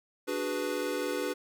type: chord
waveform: square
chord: G# half-diminished seventh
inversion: second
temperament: equal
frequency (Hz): 293.7 / 370 / 415.3 / 493.9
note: D4 / F#4 / G#4 / B4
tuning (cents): 0 / 0 / 0 / 0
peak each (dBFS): -37 / -37 / -38 / -35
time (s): 0.27-1.34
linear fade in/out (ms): 20
effects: none